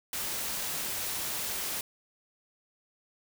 white noise, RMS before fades -34 dBFS, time 0.13-1.81 s, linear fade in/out 2 ms, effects none

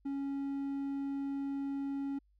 triangle tone, 277.2 Hz, C#4, in tune, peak -32 dBFS, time 0.05-2.19 s, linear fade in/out 10 ms, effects added 50 Hz sine -66 dBFS peak until 2.39 s

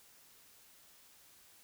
silence, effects white hiss -62 dBFS RMS until 1.63 s

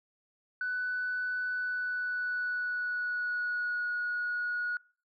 sine tone with pitch glide, 1493 to 1453.9 Hz, F#6 to F#6, +15 to -31 cents, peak -29 dBFS, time 0.61-4.77 s, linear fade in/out 2 ms, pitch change -46 cents, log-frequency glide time 1.51-3.88 s, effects noise-tail reverb RT60 0.4 s tail -24 dB re dry + tanh soft clip ceiling -26 dBFS

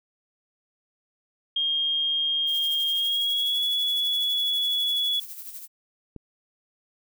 sine tone with pitch glide, 3228 to 3390 Hz, G#7 to G#7, -50 to +35 cents, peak -22 dBFS, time 1.56-5.2 s, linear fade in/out 5 ms, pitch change +85 cents, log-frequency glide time 2.91-3.64 s
violet noise with tremolo, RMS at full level -37 dBFS, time 2.46-5.68 s, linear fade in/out 50 ms, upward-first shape sine, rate 12 Hz, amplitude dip 55%
click, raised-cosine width 3 ms, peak -26 dBFS, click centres 6.163 s
effects none

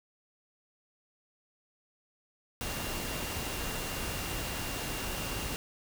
sine tone in noise, 2784 Hz, F7, 6 cents flat, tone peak -45 dBFS, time 2.61-5.56 s, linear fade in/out 0 ms, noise pink, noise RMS -36 dBFS, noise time 2.61-5.56 s, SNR -12 dB, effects none

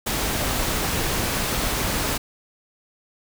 pink noise, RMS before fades -24 dBFS, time 0.06-2.18 s, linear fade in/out 10 ms, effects none

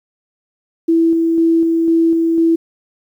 sine tone with tremolo, 330 Hz, E4, 2 cents sharp, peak -9 dBFS, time 0.88-2.56 s, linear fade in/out 10 ms, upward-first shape square, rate 2 Hz, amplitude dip 25%, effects 8-bit

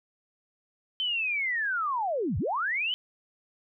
sine linear two-way sweep, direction down then up, 3100 to 69.5 to 3100 Hz, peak -26 dBFS, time 1-2.94 s, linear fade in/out 0 ms, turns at 2.38 s, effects none

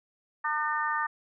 harmonic tone, 302.2 Hz, D4, 50 cents sharp, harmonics 3 / 4 / 5 / 6, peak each -32 / -30 / -36 / -32 dBFS, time 0.44-1.07 s, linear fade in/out 10 ms, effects none

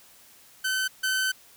sawtooth tone pair in turn, 1527 / 1527 Hz, G6 / G6, -46 / -46 cents, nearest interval unison, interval 0 cents, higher neither, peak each -21 / -20 dBFS, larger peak second, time 0.64-0.88 / 1.03-1.32 s, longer second, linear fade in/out 10 ms, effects white hiss -54 dBFS RMS until 1.56 s

